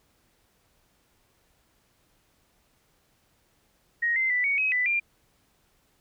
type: tone with pitch steps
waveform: sine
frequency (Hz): 1878 / 2074 / 1980 / 2236 / 2542 / 1990 / 2389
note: A#6 / C7 / B6 / C#7 / D#7 / B6 / D7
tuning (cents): +12 / -16 / +4 / +14 / +36 / +13 / +29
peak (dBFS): -22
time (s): 4.02-5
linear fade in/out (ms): 10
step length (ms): 140
effects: pink hiss -67 dBFS RMS until 6 s